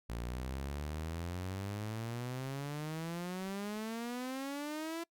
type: exponential sweep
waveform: sawtooth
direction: up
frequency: 56.4 to 339 Hz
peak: -34 dBFS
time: 0.09-5.04 s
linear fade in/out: 10 ms
effects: noise-tail reverb RT60 0.1 s tail -24 dB re dry + Opus 48 kbps